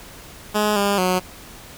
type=tone with pitch steps; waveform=10% pulse; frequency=210.4 / 201.5 / 183.3 Hz; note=G#3 / G3 / F#3; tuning=+23 / +48 / -16 cents; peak=-9 dBFS; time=0.54-1.2 s; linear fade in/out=20 ms; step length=220 ms; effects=pink hiss -41 dBFS RMS until 1.77 s